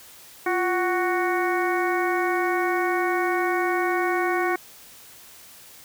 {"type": "harmonic tone with a mistuned harmonic", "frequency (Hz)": 370, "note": "F#4", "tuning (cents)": 0, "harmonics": [1, 2, 3, 4, 5, 6], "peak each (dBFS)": [-24, -27, -29, -30, -31, -32], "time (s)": [0.46, 4.56], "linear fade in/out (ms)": 5, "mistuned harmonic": 1, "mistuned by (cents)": -93, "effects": ["white hiss -47 dBFS RMS until 5.84 s"]}